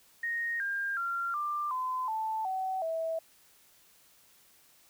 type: tone with pitch steps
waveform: sine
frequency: 1863 / 1603.2 / 1379.6 / 1187.3 / 1021.7 / 879.2 / 756.6 / 651.1 Hz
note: A#6 / G6 / F6 / D6 / C6 / A5 / F#5 / E5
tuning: -2 / +38 / -22 / +19 / -42 / -2 / +38 / -22 cents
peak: -30 dBFS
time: 0.23-3.19 s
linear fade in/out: 5 ms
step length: 370 ms
effects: white hiss -62 dBFS RMS until 4.89 s